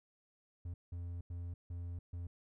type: tone bursts at uneven times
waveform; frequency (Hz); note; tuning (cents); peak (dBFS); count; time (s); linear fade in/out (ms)
triangle; 86.8; F2; -10; -38; 5; 0.65-0.74 / 0.92-1.21 / 1.3-1.54 / 1.7-1.99 / 2.13-2.27; 5
effects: none